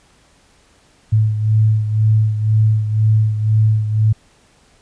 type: beating tone pair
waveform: sine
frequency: 108.2 / 110.2 Hz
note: A2 / A2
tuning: -29 / +3 cents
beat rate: 2 Hz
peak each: -12 / -19 dBFS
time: 1.12-4.13 s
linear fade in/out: 10 ms
effects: pink hiss -53 dBFS RMS until 4.81 s + resampled to 22050 Hz